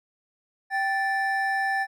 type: tone pair together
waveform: triangle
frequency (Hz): 780 / 1759.2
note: G5 / A6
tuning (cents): -9 / -1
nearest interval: octave + major second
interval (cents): 1408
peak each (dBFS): -24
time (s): 0.7-1.87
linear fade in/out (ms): 50
effects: none